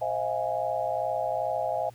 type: chord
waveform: sine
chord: F minor seventh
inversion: second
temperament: equal with one note detuned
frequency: 523.3 / 636.1 / 698.5 / 830.6 Hz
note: C5 / Eb5 / F5 / Ab5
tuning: 0 / +38 / 0 / 0 cents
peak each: -34 / -30 / -31 / -32 dBFS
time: 0.01-1.9 s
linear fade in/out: 10 ms
effects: added 118 Hz sine -49 dBFS peak until 1.94 s + pink hiss -58 dBFS RMS until 1.94 s